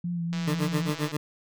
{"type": "tone with vibrato", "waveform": "sine", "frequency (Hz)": 171.5, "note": "F3", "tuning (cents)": -31, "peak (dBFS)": -27, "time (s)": [0.04, 0.9], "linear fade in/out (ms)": 5, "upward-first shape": "sine", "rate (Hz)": 3.7, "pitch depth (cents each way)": 35}
{"type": "click train", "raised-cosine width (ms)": 0.2, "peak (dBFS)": -21, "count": 130, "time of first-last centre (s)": [0.33, 1.117], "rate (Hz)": 164}
{"type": "tone with tremolo", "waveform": "20% pulse", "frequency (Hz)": 150, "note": "D3", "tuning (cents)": 37, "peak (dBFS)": -19, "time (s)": [0.47, 1.17], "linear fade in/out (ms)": 5, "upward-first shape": "sine", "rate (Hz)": 7.5, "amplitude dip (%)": 100}
{"effects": []}